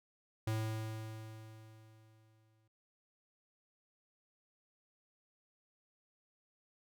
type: tone with exponential decay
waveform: square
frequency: 110 Hz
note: A2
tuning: in tune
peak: -33 dBFS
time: 0.47-2.68 s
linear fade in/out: 5 ms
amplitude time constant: 480 ms
effects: none